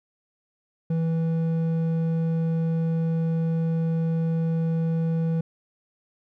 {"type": "tone with hard clipping", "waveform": "sine", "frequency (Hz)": 163.7, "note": "E3", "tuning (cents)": -12, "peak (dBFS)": -23, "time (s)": [0.9, 5.41], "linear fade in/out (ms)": 5, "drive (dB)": 6, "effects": []}